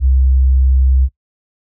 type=tone; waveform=sine; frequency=65.41 Hz; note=C2; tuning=in tune; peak=-8 dBFS; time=0-1.09 s; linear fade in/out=50 ms; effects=noise-tail reverb RT60 0.1 s tail -20 dB re dry